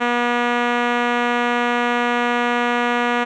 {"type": "tone with low-pass filter", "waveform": "5% pulse", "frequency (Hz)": 241, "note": "B3", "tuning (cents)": -42, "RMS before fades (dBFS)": -19, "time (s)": [0, 3.25], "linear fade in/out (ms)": 20, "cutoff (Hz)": 2400, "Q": 0.53, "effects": []}